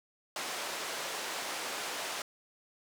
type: band-pass noise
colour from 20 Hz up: pink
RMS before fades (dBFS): -38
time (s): 0.36-2.22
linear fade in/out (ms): 2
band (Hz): 530 to 9100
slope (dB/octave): 12
effects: none